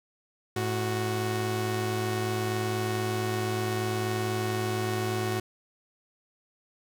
sawtooth tone pair together, 108.44 / 369.2 Hz, A2 / F#4, -25 / -4 cents, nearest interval octave + major sixth, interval 2121 cents, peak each -26 dBFS, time 0.56-5.4 s, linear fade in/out 5 ms, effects none

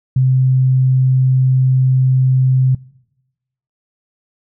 sine tone, 130 Hz, C3, 11 cents flat, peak -9 dBFS, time 0.16-2.75 s, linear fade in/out 5 ms, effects noise-tail reverb RT60 1.0 s tail -24 dB re dry

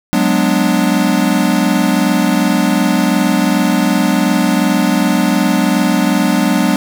square chord, G# half-diminished seventh, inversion third, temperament equal, 185 / 207.7 / 246.9 / 293.7 Hz, F#3 / G#3 / B3 / D4, 0 / 0 / 0 / 0 cents, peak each -17 dBFS, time 0.13-6.76 s, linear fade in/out 0 ms, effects none

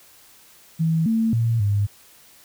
sine tone with pitch steps, 162.2 / 224.9 / 115.1 / 101.9 Hz, E3 / A3 / A#2 / G#2, -28 / +38 / -22 / -32 cents, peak -17 dBFS, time 0.79-1.87 s, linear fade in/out 20 ms, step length 270 ms, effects white hiss -51 dBFS RMS until 2.44 s

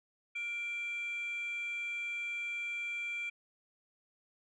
sine tone with frequency modulation, 2356 Hz, D7, 5 cents sharp, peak -34 dBFS, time 0.35-3.3 s, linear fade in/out 10 ms, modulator 928 Hz, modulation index 0.28, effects tanh soft clip ceiling -32 dBFS

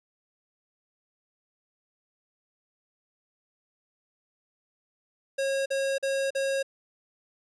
square tone bursts, 544 Hz, C#5, 33 cents flat, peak -26 dBFS, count 4, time 5.38-6.629 s, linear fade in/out 10 ms, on 280 ms, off 43 ms, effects resampled to 24000 Hz

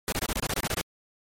pink noise bursts, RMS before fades -28 dBFS, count 11, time 0.08-0.812 s, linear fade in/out 0 ms, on 42 ms, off 27 ms, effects MP3 64 kbps

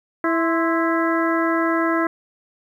harmonic tone with a mistuned harmonic, 329.6 Hz, E4, in tune, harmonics 1 / 2 / 3 / 4 / 5 / 6, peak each -20 / -25 / -26 / -25 / -27 / -30 dBFS, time 0.24-2.07 s, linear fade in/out 2 ms, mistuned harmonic 3, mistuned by +87 cents, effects 9-bit

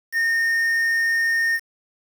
triangle tone with quantisation, 1833 Hz, A#6, 30 cents flat, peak -16 dBFS, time 0.12-1.6 s, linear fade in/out 50 ms, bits 6, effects none

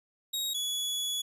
sawtooth tone pair in turn, 3785 / 3392 Hz, A#7 / G#7, +26 / +36 cents, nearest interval major second, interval 190 cents, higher first, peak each -27 dBFS, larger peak neither, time 0.33-0.54 / 0.54-1.22 s, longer second, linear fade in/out 10 ms, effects resampled to 32000 Hz

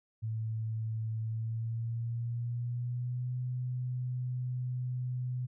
sine tone with pitch glide, 111.1 to 125.43 Hz, A2 to B2, +17 to +27 cents, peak -32 dBFS, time 0.22-5.47 s, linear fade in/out 20 ms, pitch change +210 cents, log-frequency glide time 1.22-3.36 s, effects none

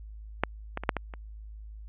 clicks, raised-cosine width 0.5 ms, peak -8 / -16 / -20 / -7 / -14 / -26 dBFS, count 6, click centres 0.436 / 0.774 / 0.836 / 0.892 / 0.967 / 1.138 s, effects added 53 Hz sine -41 dBFS peak until 1.88 s + resampled to 8000 Hz

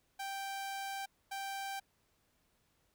sawtooth tone bursts at uneven times, 784 Hz, G5, in tune, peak -35 dBFS, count 2, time 0.19-1.06 / 1.31-1.8 s, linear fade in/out 10 ms, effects pink hiss -75 dBFS RMS until 2.94 s

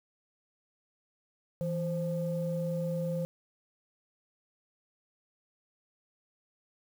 sine tone pair together, 164.83 / 523.3 Hz, E3 / C5, 0 / 0 cents, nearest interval octave + minor sixth, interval 2000 cents, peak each -31 / -33 dBFS, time 1.61-3.25 s, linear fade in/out 0 ms, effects tanh soft clip ceiling -22 dBFS + 9-bit

